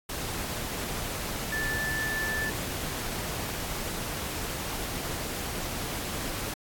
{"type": "tone in noise", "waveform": "sine", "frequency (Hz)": 1754, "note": "A6", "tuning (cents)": -6, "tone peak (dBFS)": -29, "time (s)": [1.52, 2.5], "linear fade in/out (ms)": 5, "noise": "pink", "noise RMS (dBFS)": -34, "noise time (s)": [0.09, 6.54], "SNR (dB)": 2, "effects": ["AAC 64 kbps"]}